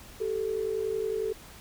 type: tone pair together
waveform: sine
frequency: 389.1 / 440 Hz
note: G4 / A4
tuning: -13 / 0 cents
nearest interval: major second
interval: 213 cents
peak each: -32 / -29 dBFS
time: 0.2-1.33 s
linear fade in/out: 10 ms
effects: added 60 Hz sine -58 dBFS peak until 1.6 s + pink hiss -49 dBFS RMS until 1.6 s